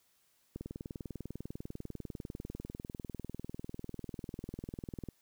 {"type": "click train", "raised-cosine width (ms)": 3, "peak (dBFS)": -28, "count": 92, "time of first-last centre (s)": [0.56, 5.087], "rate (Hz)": 20.1, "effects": ["white hiss -72 dBFS RMS until 5.21 s"]}